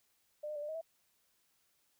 sine tone with pitch steps, 599 / 606 / 584 / 596 / 631 / 654 Hz, D5 / D#5 / D5 / D5 / D#5 / E5, +34 / -46 / -10 / +25 / +24 / -14 cents, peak -38 dBFS, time 0.43-0.814 s, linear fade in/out 10 ms, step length 64 ms, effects white hiss -75 dBFS RMS until 1.99 s

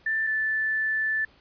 sine tone pair in turn, 1772 / 1754.7 Hz, A6 / A6, +12 / -5 cents, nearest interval unison, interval 17 cents, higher first, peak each -23 / -23 dBFS, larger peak neither, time 0.06-0.27 / 0.27-1.25 s, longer second, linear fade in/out 5 ms, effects pink hiss -58 dBFS RMS until 1.4 s + resampled to 11025 Hz

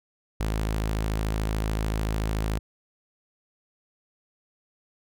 sawtooth tone, 53.6 Hz, A1, 45 cents flat, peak -21 dBFS, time 0.4-2.59 s, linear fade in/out 5 ms, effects none

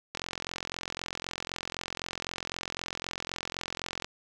click train, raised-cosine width 0.2 ms, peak -16 dBFS, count 172, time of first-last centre 0.15-4.045 s, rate 43.9 Hz, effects none

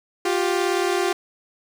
sawtooth tone pair together, 352.2 / 390.6 Hz, F4 / G4, +15 / -6 cents, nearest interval major second, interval 179 cents, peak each -18 / -19 dBFS, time 0.25-1.13 s, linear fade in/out 5 ms, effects low-pass 10000 Hz 12 dB/octave + 8-bit

